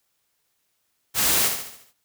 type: noise with echo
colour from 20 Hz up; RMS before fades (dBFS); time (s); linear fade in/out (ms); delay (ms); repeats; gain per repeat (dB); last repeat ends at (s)
white; -21; 1.14-1.51; 50; 71; 6; -6; 1.936
effects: white hiss -72 dBFS RMS until 2.04 s